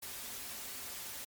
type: noise with comb filter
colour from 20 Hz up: white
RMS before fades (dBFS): -44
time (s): 0.02-1.25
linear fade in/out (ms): 10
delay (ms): 6.3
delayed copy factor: -0.6
effects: MP3 96 kbps